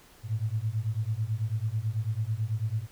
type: beating tone pair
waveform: sine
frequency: 105.2 / 114.3 Hz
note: G#2 / A#2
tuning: +23 / -34 cents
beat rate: 9.1 Hz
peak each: -30 dBFS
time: 0.23-2.87 s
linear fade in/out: 50 ms
effects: pink hiss -56 dBFS RMS until 2.91 s